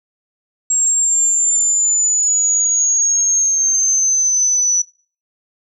sine exponential sweep, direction down, 7570 to 5920 Hz, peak -12 dBFS, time 0.7-4.82 s, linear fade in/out 5 ms, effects noise-tail reverb RT60 0.4 s tail -22 dB re dry

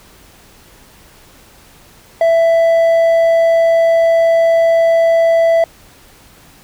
sine tone with hard clipping, 663 Hz, E5, 10 cents sharp, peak -9 dBFS, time 2.21-5.64 s, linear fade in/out 2 ms, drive 3 dB, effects pink hiss -44 dBFS RMS until 6.63 s

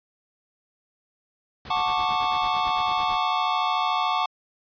pink noise with tremolo, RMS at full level -39 dBFS, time 1.65-3.17 s, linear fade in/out 2 ms, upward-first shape sine, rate 9 Hz, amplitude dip 90%
square chord, D major seventh, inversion first, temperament just, 734.2 / 881 / 1101.2 / 1174.7 Hz, F#5 / A5 / C#6 / D6, -14 / +2 / -12 / 0 cents, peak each -28 dBFS, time 1.7-4.26 s, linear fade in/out 5 ms
effects resampled to 11025 Hz

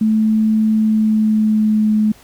sine tone with pitch glide, 217.9 to 214.2 Hz, A3 to A3, -17 to -46 cents, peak -11 dBFS, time 0.01-2.12 s, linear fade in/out 5 ms, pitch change -29 cents, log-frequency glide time 0.72-1.95 s, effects pink hiss -46 dBFS RMS until 2.23 s

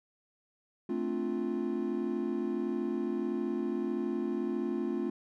triangle chord, D minor seventh, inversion second, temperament equal, 220 / 261.6 / 293.7 / 349.2 Hz, A3 / C4 / D4 / F4, 0 / 0 / 0 / 0 cents, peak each -34 / -34 / -37 / -32 dBFS, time 0.89-5.1 s, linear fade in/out 5 ms, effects none

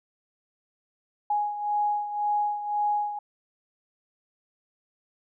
sine beating tone pair, 830.6 / 832.5 Hz, G#5 / G#5, 0 / +4 cents, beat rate 1.9 Hz, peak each -25 / -31 dBFS, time 1.3-3.19 s, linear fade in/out 5 ms, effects none

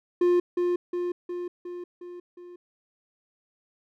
triangle tone with echo, 353.5 Hz, F4, 21 cents sharp, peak -16 dBFS, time 0.21-0.4 s, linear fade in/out 5 ms, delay 360 ms, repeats 6, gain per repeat -4 dB, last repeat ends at 2.56 s, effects none

